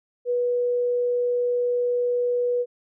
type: tone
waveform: sine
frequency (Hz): 488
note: B4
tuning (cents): -21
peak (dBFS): -20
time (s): 0.25-2.66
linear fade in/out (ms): 50
effects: none